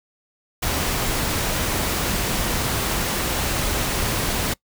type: noise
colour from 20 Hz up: pink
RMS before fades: -23 dBFS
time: 0.62-4.54 s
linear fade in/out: 10 ms
effects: noise-tail reverb RT60 0.1 s tail -23 dB re dry